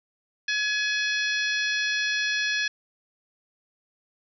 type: harmonic tone with a mistuned harmonic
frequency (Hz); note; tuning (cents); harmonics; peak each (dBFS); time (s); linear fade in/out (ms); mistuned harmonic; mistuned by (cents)
845; G#5; +30; 2 / 3 / 4 / 5 / 6 / 7; -26 / -30 / -32 / -34 / -36 / -37; 0.48-2.68; 5; 7; -58
effects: none